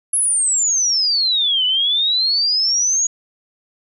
sine exponential two-way sweep, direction down then up, 10910 to 2960 to 6780 Hz, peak -14 dBFS, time 0.13-3.07 s, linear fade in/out 5 ms, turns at 1.65 s, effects none

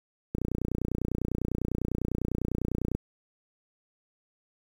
click train, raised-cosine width 3 ms, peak -16 dBFS, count 79, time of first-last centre 0.35-2.95 s, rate 30 Hz, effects 8-bit

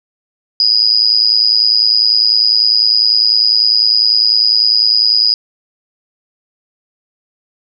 sine tone with amplitude modulation, 4937 Hz, D#8, 14 cents flat, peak -4 dBFS, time 0.6-5.34 s, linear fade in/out 2 ms, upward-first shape sine, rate 110 Hz, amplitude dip 90%, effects none

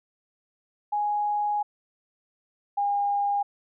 sine tone pair in turn, 830.6 / 810.2 Hz, G#5 / G#5, 0 / -43 cents, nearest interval unison, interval 43 cents, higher first, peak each -23 / -22 dBFS, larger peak second, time 0.92-1.63 / 2.77-3.43 s, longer first, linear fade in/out 10 ms, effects none

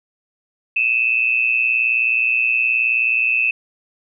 sine tone pair together, 2530 / 2649 Hz, D#7 / E7, +28 / +8 cents, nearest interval minor second, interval 80 cents, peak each -18 / -17 dBFS, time 0.76-3.51 s, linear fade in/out 5 ms, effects none

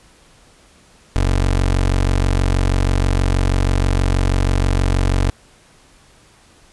25% pulse tone, 46.25 Hz, F#1, in tune, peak -10 dBFS, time 1.16-5.3 s, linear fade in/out 0 ms, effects pink hiss -50 dBFS RMS until 6.72 s + resampled to 24000 Hz

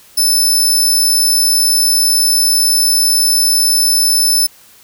20% pulse tone, 5274 Hz, E8, in tune, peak -4 dBFS, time 0.17-4.47 s, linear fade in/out 10 ms, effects white hiss -44 dBFS RMS until 4.83 s

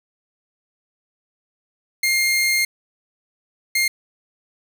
sawtooth tone bursts at uneven times, 2121 Hz, C7, 23 cents sharp, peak -13 dBFS, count 2, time 2.03-2.65 / 3.75-3.88 s, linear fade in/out 5 ms, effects 7-bit

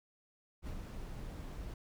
brown noise with ADSR envelope, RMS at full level -41 dBFS, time 0.62-1.74 s, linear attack 54 ms, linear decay 64 ms, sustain -3 dB, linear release 3 ms, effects none

